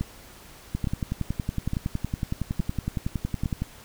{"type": "two click trains", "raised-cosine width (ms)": 5, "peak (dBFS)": [-14, -14], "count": [5, 32], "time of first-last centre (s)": [[0.01, 3.458], [0.75, 3.62]], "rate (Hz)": [1.16, 10.8], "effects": ["pink hiss -48 dBFS RMS until 3.84 s"]}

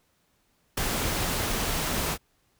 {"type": "noise with ADSR envelope", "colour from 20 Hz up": "pink", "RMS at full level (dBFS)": -25, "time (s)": [0.77, 2.18], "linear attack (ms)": 7, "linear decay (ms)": 8, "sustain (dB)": -3, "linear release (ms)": 58, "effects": ["pink hiss -69 dBFS RMS until 2.59 s"]}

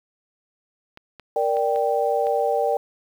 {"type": "clicks", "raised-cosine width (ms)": 0.3, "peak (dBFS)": -25, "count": 5, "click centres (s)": [0.974, 1.197, 1.569, 1.76, 2.269]}
{"type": "chord", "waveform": "sine", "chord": "G minor", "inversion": "first", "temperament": "equal", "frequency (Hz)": [466.2, 587.3, 784], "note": ["Bb4", "D5", "G5"], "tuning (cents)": [0, 0, 0], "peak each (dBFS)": -23, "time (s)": [1.36, 2.77], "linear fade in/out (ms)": 2}
{"effects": ["8-bit"]}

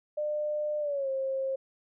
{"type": "tone with pitch glide", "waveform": "sine", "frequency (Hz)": [600, 534.5], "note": ["D5", "C5"], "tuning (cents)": [37, 37], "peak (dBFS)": -28, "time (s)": [0.17, 1.56], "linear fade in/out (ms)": 10, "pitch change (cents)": -200, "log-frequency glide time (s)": [0.8, 1.09], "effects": []}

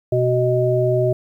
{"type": "harmonic tone", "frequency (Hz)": 124.7, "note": "B2", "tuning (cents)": 17, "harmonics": [1, 3, 5], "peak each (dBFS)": [-19, -19, -19], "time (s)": [0.12, 1.13], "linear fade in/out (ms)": 5, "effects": ["9-bit"]}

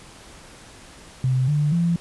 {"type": "tone with pitch steps", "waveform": "sine", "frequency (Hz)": [129.1, 148.3, 170.35], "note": ["C3", "D3", "F3"], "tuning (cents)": [-23, 17, -43], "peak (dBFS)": -17, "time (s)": [1.24, 1.96], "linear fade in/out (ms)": 2, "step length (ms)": 240, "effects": ["pink hiss -45 dBFS RMS until 2 s", "resampled to 24000 Hz"]}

